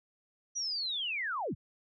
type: linear sweep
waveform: sine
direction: down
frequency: 5920 to 52.9 Hz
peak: -32 dBFS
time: 0.55-1.55 s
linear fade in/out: 20 ms
effects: none